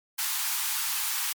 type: high-pass noise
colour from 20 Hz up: white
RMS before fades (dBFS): -29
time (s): 0.18-1.33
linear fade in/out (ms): 10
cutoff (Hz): 790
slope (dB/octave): 96
effects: MP3 96 kbps